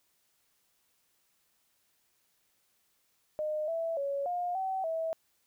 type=tone with pitch steps; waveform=sine; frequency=612 / 660 / 559 / 710 / 763 / 650 Hz; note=D#5 / E5 / C#5 / F5 / G5 / E5; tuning=-29 / +2 / +14 / +28 / -47 / -24 cents; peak=-30 dBFS; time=3.39-5.13 s; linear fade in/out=0 ms; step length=290 ms; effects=white hiss -73 dBFS RMS until 5.46 s